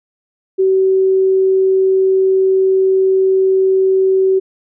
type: tone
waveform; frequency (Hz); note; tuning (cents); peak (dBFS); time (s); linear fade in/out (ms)
sine; 380.7; F#4; +49; -9; 0.58-4.4; 20
effects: none